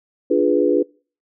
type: chord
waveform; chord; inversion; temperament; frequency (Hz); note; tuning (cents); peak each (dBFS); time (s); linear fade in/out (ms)
sine; D diminished seventh; none; equal; 293.7 / 349.2 / 415.3 / 493.9; D4 / F4 / Ab4 / Cb5; 0 / 0 / 0 / 0; -19; 0.3-0.83; 10
effects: noise-tail reverb RT60 0.4 s tail -25 dB re dry